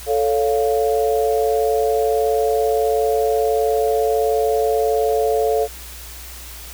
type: chord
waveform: sine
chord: A augmented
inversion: none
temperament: equal with one note detuned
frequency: 440 / 558.5 / 698.5 Hz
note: A4 / C#5 / E#5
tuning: 0 / +13 / 0 cents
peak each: -17 / -22 / -21 dBFS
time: 0.06-5.68 s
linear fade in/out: 50 ms
effects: added 60 Hz sine -37 dBFS peak until 6.73 s + white hiss -37 dBFS RMS until 6.73 s